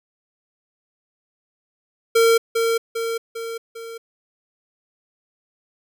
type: tone with echo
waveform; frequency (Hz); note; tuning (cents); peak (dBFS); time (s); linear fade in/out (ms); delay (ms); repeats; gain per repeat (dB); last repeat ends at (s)
square; 457.7; A#4; -32; -13; 2.15-2.38; 10; 400; 4; -5; 3.98
effects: none